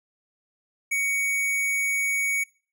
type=tone; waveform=square; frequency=2240 Hz; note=C#7; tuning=18 cents sharp; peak=-23 dBFS; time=0.91-2.44 s; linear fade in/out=10 ms; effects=noise-tail reverb RT60 0.4 s tail -23 dB re dry